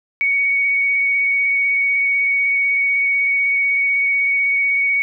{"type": "tone with vibrato", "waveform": "sine", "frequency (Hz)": 2237, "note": "C#7", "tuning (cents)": 15, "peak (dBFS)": -14, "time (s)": [0.21, 5.02], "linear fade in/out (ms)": 0, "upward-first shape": "sine", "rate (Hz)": 16, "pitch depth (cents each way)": 15, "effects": []}